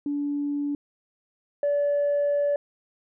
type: tone pair in turn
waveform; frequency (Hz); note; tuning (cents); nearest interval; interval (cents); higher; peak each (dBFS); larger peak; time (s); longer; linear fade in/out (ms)
sine; 288.2 / 576.4; D4 / D5; -33 / -33; octave; 1200; second; -24 / -19; second; 0.06-0.75 / 1.63-2.56; second; 2
effects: tanh soft clip ceiling -18 dBFS